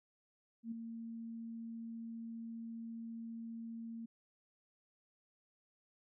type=tone with ADSR envelope; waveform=sine; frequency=228.7 Hz; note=A#3; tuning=33 cents flat; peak=-37 dBFS; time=0.63-4.06 s; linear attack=86 ms; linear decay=7 ms; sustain=-6 dB; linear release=9 ms; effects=none